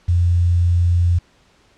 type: tone with quantisation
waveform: sine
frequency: 87 Hz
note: F2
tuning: 6 cents flat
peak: -12 dBFS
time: 0.08-1.19 s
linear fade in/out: 10 ms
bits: 7
effects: pink hiss -55 dBFS RMS until 1.77 s + low-pass 6000 Hz 12 dB/octave